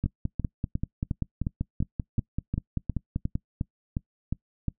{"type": "two click trains", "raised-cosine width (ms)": 5, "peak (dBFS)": [-15, -15], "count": [14, 18], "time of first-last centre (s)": [[0.04, 4.683], [0.06, 3.355]], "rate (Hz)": [2.8, 5.16], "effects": ["noise-tail reverb RT60 0.1 s tail -23 dB re dry"]}